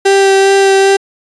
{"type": "tone with vibrato", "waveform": "35% pulse", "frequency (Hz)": 390.6, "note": "G4", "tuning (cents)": -6, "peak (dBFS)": -4, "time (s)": [0.05, 0.97], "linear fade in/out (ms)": 10, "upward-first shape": "sine", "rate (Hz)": 2.5, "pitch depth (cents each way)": 11, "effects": ["resampled to 22050 Hz"]}